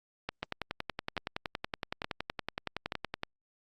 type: two click trains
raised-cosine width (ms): 0.3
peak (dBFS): -17 / -17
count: 4 / 31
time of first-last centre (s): 0.29-2.922 / 0.43-3.234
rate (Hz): 1.14 / 10.7
effects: Opus 48 kbps